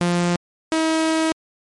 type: tone pair in turn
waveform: sawtooth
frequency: 174.61 / 320.1 Hz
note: F3 / D#4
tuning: 0 / +49 cents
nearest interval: minor seventh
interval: 1049 cents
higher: second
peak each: -13 dBFS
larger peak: neither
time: 0.01-0.36 / 0.72-1.32 s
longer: second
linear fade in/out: 0 ms
effects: low-pass 11000 Hz 12 dB/octave + MP3 48 kbps